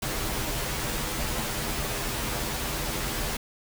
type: noise with comb filter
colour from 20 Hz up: pink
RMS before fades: -30 dBFS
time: 0.02-3.37 s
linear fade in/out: 5 ms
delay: 11 ms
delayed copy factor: -0.75
effects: none